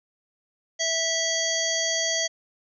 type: harmonic tone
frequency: 655 Hz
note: E5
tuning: 11 cents flat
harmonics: 1 / 3 / 5 / 7 / 9 / 10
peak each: -30 / -30 / -30 / -30 / -30 / -30 dBFS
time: 0.79-2.28 s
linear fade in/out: 20 ms
effects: none